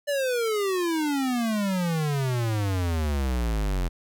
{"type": "exponential sweep", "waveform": "square", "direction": "down", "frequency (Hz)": [589, 42.84], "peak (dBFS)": -24, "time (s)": [0.07, 3.89], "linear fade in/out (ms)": 20, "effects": []}